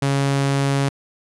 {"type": "tone", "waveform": "sawtooth", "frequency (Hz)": 138.59, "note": "C#3", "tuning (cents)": 0, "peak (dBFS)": -13, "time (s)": [0.02, 0.89], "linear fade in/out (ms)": 5, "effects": ["resampled to 24000 Hz"]}